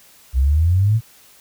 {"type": "exponential sweep", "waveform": "sine", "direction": "up", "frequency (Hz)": [61.74, 116.54], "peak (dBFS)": -12, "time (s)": [0.33, 1.01], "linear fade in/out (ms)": 50, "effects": ["white hiss -49 dBFS RMS until 1.4 s"]}